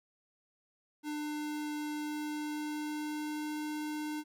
square tone with pitch glide, 299.7 to 302.7 Hz, D4 to D#4, +35 to -48 cents, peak -36 dBFS, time 1.03-4.24 s, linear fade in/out 50 ms, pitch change +17 cents, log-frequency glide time 2.02-3.62 s, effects none

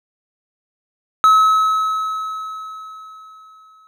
triangle tone with exponential decay, 1288 Hz, E6, 41 cents flat, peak -5 dBFS, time 1.24-3.87 s, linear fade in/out 0 ms, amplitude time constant 570 ms, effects none

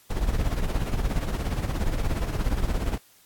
brown noise with tremolo, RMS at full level -22 dBFS, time 0.1-2.98 s, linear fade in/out 5 ms, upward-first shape triangle, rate 17 Hz, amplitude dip 75%, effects white hiss -57 dBFS RMS until 3.25 s + AAC 64 kbps

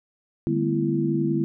sine tone cluster, 149.4 / 200 / 219 / 249.8 / 334.5 Hz, D3 / G3 / A3 / B3 / E4, +30 / +35 / -8 / +20 / +25 cents, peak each -26 / -30 / -30 / -28 / -24 dBFS, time 0.47-1.44 s, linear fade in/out 0 ms, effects none

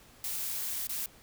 blue noise with dropouts, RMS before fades -35 dBFS, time 0.24-1.06 s, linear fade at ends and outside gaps 2 ms, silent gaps 0.871-0.893 s, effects pink hiss -57 dBFS RMS until 1.22 s

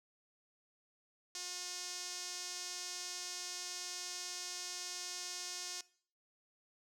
sawtooth tone with band-pass filter, 359.1 Hz, F4, 48 cents sharp, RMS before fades -44 dBFS, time 1.35-5.81 s, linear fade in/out 2 ms, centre 5800 Hz, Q 2.6, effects noise-tail reverb RT60 0.5 s tail -20 dB re dry

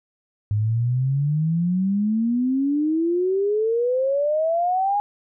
sine exponential sweep, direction up, 102.5 to 830.6 Hz, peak -18 dBFS, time 0.51-5 s, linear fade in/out 0 ms, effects none

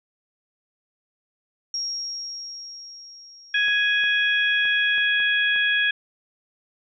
sine tone with exponential decay, 5588 Hz, F8, in tune, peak -24 dBFS, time 1.74-5.06 s, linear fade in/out 2 ms, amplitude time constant 720 ms
harmonic tone, 832 Hz, G#5, 3 cents sharp, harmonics 2 / 3 / 4, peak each -20 / -25 / -25 dBFS, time 3.54-5.91 s, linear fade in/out 5 ms
clicks, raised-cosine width 0.5 ms, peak -26 dBFS, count 6, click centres 3.683 / 4.039 / 4.654 / 4.981 / 5.202 / 5.561 s
effects none

